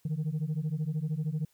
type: beating tone pair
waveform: sine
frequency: 148.2 / 161.2 Hz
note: D3 / E3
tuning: +16 / -38 cents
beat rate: 13 Hz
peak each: -30 dBFS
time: 0.05-1.45 s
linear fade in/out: 5 ms
effects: tanh soft clip ceiling -26 dBFS + white hiss -69 dBFS RMS until 1.53 s